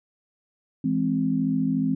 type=chord; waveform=sine; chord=E augmented; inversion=none; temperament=equal; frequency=164.81 / 207.7 / 261.6 Hz; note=E3 / G#3 / B#3; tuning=0 / 0 / 0 cents; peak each=-27 / -27 / -23 dBFS; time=0.84-1.95 s; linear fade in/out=5 ms; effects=none